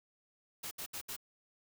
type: noise bursts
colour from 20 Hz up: white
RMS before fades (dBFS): -42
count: 4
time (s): 0.63-1.165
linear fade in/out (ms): 10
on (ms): 82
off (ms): 69
effects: none